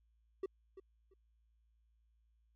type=tone with echo; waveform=triangle; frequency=384.6 Hz; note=G4; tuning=33 cents flat; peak=-33 dBFS; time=0.43-0.46 s; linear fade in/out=5 ms; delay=340 ms; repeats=2; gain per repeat=-14 dB; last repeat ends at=1.14 s; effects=added 56 Hz sine -70 dBFS peak until 2.55 s + MP3 64 kbps